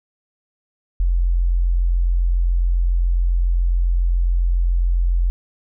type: tone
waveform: sine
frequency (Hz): 43.63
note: F1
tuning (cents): -1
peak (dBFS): -14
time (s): 1-5.3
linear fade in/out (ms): 0
effects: none